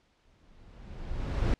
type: noise with exponential growth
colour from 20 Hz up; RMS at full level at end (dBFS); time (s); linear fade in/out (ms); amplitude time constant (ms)
brown; -24; 0.25-1.54; 1; 280
effects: pink hiss -69 dBFS RMS until 1.59 s + low-pass 5000 Hz 12 dB/octave